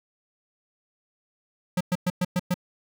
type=tone bursts; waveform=square; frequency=180 Hz; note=F#3; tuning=47 cents flat; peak=-22 dBFS; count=6; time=1.77-2.542 s; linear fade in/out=5 ms; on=37 ms; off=110 ms; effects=none